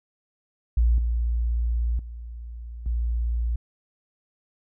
sine tone with level steps, 58.27 Hz, A#1, in tune, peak -16 / -21 / -34 / -22 dBFS, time 0.77-3.56 s, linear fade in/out 5 ms, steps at 0.98 / 1.99 / 2.86 s, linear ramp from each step 2 ms, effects none

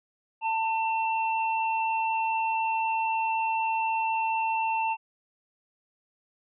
sine tone pair together, 892.6 / 2698 Hz, A5 / E7, +25 / +40 cents, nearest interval octave + perfect fifth, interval 1915 cents, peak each -25 / -32 dBFS, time 0.41-4.97 s, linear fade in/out 50 ms, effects none

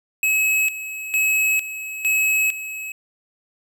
square tone with tremolo, 2569 Hz, E7, 45 cents flat, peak -17 dBFS, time 0.23-2.92 s, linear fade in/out 2 ms, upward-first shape square, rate 1.1 Hz, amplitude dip 75%, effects none

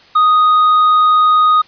triangle tone with tanh clipping, 1244.5 Hz, D#6, in tune, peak -8 dBFS, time 0.15-1.62 s, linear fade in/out 10 ms, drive 8 dB, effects white hiss -44 dBFS RMS until 1.67 s + resampled to 11025 Hz

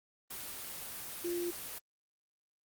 sine tone in noise, 348.4 Hz, F4, 4 cents flat, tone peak -33 dBFS, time 1.24-1.51 s, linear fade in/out 10 ms, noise white, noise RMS -43 dBFS, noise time 0.3-1.79 s, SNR +7 dB, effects Opus 24 kbps

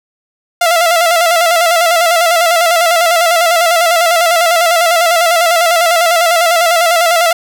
sawtooth tone with vibrato, 679 Hz, F5, 49 cents flat, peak -4 dBFS, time 0.61-7.33 s, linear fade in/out 5 ms, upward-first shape square, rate 10 Hz, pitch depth 54 cents each way, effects none

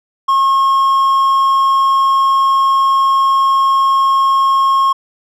triangle tone, 1082 Hz, C#6, 42 cents flat, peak -7 dBFS, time 0.28-4.93 s, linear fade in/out 10 ms, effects none

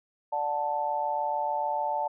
sine chord, D major, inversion none, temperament just, 587.3 / 734.2 / 881 Hz, D5 / F#5 / A5, 0 / -14 / +2 cents, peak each -33 / -33 / -28 dBFS, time 0.32-2.08 s, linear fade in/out 10 ms, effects none

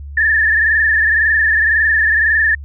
sine tone with frequency modulation, 1763 Hz, A6, 3 cents sharp, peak -10 dBFS, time 0.17-2.55 s, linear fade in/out 5 ms, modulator 21.9 Hz, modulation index 3.2, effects added 71 Hz sine -27 dBFS peak until 2.64 s

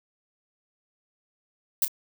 violet noise with echo, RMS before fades -22 dBFS, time 1.82-1.85 s, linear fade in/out 2 ms, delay 31 ms, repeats 1, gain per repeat -11 dB, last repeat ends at 1.881 s, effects none

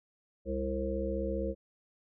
harmonic tone with a mistuned harmonic, 66.9 Hz, C2, 39 cents sharp, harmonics 1 / 3 / 5 / 7 / 8, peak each -36 / -38 / -38 / -38 / -36 dBFS, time 0.45-1.55 s, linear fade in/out 50 ms, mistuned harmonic 7, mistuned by -31 cents, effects none

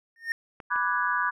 triangle tone with exponential growth, 1833 Hz, A#6, 30 cents flat, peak -20 dBFS, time 0.16-0.32 s, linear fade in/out 1 ms, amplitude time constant 34 ms
clicks, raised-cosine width 0.5 ms, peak -26 / -28 dBFS, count 2, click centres 0.602 / 0.76 s
sine chord, G# half-diminished seventh, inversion first, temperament equal, 987.8 / 1174.7 / 1480 / 1661.2 Hz, B5 / D6 / F#6 / G#6, 0 / 0 / 0 / 0 cents, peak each -29 dBFS, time 0.7-1.31 s, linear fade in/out 20 ms
effects none

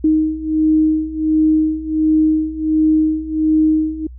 sine beating tone pair, 311.1 / 312.5 Hz, D#4 / D#4, 0 / +8 cents, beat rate 1.4 Hz, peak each -17 / -14 dBFS, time 0.04-4.07 s, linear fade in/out 5 ms, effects added 61 Hz sine -32 dBFS peak until 4.18 s

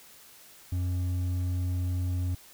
sine tone with hard clipping, 90 Hz, F#2, 47 cents flat, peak -28 dBFS, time 0.72-2.35 s, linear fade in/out 5 ms, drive 5 dB, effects white hiss -53 dBFS RMS until 2.53 s

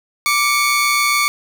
sawtooth tone pair together, 1172.1 / 2217 Hz, D6 / C#7, -4 / 0 cents, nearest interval major seventh, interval 1104 cents, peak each -13 dBFS, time 0.26-1.28 s, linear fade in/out 0 ms, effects none

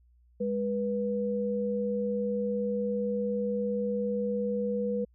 sine tone pair together, 205.1 / 487.8 Hz, G#3 / B4, -21 / -21 cents, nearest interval octave + minor third, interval 1500 cents, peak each -31 / -29 dBFS, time 0.4-5.05 s, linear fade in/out 10 ms, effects added 60 Hz sine -59 dBFS peak until 5.14 s

